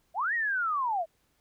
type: linear two-way sweep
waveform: sine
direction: up then down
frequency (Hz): 618 to 1920 to 618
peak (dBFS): -26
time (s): 0.14-1.06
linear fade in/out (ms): 50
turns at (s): 0.34
effects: pink hiss -71 dBFS RMS until 1.4 s